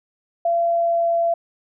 sine tone with pitch glide, 681 to 677.1 Hz, F5 to E5, -44 to +46 cents, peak -16 dBFS, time 0.45-1.34 s, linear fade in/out 5 ms, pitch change -10 cents, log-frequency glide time 0.64-1.09 s, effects none

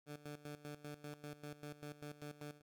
15% pulse tone with tremolo, 147.5 Hz, D3, 8 cents sharp, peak -40 dBFS, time 0.06-2.62 s, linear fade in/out 50 ms, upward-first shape square, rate 5.1 Hz, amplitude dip 80%, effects none

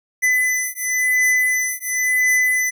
square beating tone pair, 2007 / 2007.95 Hz, B6 / B6, +27 / +28 cents, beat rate 0.95 Hz, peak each -20 dBFS, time 0.22-2.71 s, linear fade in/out 20 ms, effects none

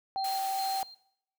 sine tone, 774 Hz, G5, 22 cents flat, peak -29 dBFS, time 0.16-0.83 s, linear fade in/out 0 ms
sine tone with tremolo, 4186 Hz, C8, in tune, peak -37 dBFS, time 0.17-0.95 s, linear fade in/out 10 ms, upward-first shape square, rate 2.4 Hz, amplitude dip 65%
white high-pass noise, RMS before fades -41 dBFS, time 0.24-0.83 s, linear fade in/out 5 ms, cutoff 360 Hz, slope 24 dB/octave
effects noise-tail reverb RT60 0.7 s tail -22 dB re dry

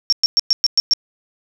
sine tone bursts, 5500 Hz, F8, 27 cents flat, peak -10 dBFS, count 7, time 0.1-0.935 s, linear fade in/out 0 ms, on 25 ms, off 110 ms, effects none

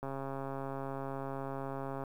click train, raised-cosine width 1 ms, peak -26 dBFS, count 274, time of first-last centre 0.03-2.037 s, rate 136 Hz, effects 10-bit

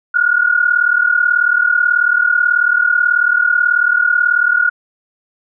sine tone pair together, 1421.7 / 1460 Hz, F6 / F#6, +30 / -24 cents, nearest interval unison, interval 46 cents, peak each -13 dBFS, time 0.14-4.7 s, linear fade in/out 10 ms, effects none

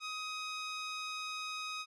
15% pulse tone, 1258 Hz, D#6, 19 cents sharp, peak -32 dBFS, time 0-1.86 s, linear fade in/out 50 ms, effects resampled to 22050 Hz

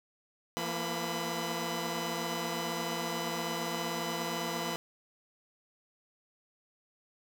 10% pulse tone cluster, 169.4 / 230.8 / 239.3 / 999 Hz, E3 / A#3 / A#3 / B5, +48 / -17 / +46 / +20 cents, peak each -28 / -31 / -34 / -30 dBFS, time 0.57-4.76 s, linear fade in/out 0 ms, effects none

